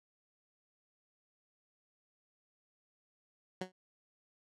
15% pulse tone with exponential decay, 185 Hz, F#3, in tune, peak -27 dBFS, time 3.61-3.72 s, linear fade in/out 5 ms, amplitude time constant 23 ms, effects low-pass 7000 Hz 12 dB/octave

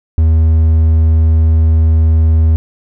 triangle tone with hard clipping, 80.3 Hz, E2, 45 cents flat, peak -7 dBFS, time 0.18-2.56 s, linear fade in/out 0 ms, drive 6 dB, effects none

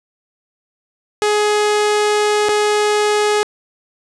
sawtooth tone with dropouts, 419.3 Hz, G#4, 17 cents sharp, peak -9 dBFS, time 1.22-3.43 s, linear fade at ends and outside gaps 0 ms, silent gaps 2.486-2.491 s, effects resampled to 22050 Hz + 7-bit

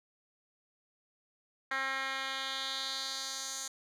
10% pulse tone with band-pass filter sweep, 267.8 Hz, C4, 40 cents sharp, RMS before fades -37 dBFS, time 1.71-3.68 s, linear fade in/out 5 ms, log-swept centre 1900 to 6800 Hz, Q 2.3, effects none

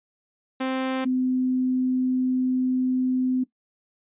sawtooth / sine tone pair in turn, 261.6 / 255.8 Hz, C4 / C4, 0 / -39 cents, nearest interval unison, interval 39 cents, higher first, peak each -20 dBFS, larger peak neither, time 0.6-1.05 / 1.05-3.44 s, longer second, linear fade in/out 10 ms, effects noise-tail reverb RT60 0.1 s tail -17 dB re dry + resampled to 8000 Hz

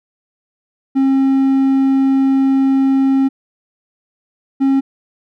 triangle tone pair in turn, 269 / 270.7 Hz, C4 / C#4, +48 / -41 cents, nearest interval unison, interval 11 cents, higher second, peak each -8 dBFS, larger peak neither, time 0.95-3.29 / 4.6-4.81 s, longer first, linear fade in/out 20 ms, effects none

